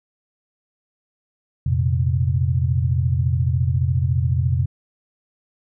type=chord; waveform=sine; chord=F suspended fourth; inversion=none; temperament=equal; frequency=87.31 / 116.54 / 130.81 Hz; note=F2 / Bb2 / C3; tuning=0 / 0 / 0 cents; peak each=-20 / -23 / -20 dBFS; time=1.66-4.66 s; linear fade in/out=5 ms; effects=none